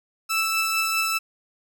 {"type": "tone pair together", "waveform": "sawtooth", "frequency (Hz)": [1321, 2637], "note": ["E6", "E7"], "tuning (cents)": [3, 0], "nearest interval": "octave", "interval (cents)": 1197, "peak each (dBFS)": -21, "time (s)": [0.29, 1.19], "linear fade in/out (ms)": 20, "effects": []}